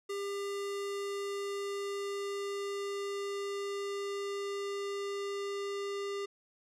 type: tone with low-pass filter sweep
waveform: square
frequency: 400.3 Hz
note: G4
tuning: 36 cents sharp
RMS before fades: -37 dBFS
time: 0.09-6.26 s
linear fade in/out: 10 ms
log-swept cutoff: 9700 to 6300 Hz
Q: 0.87
effects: none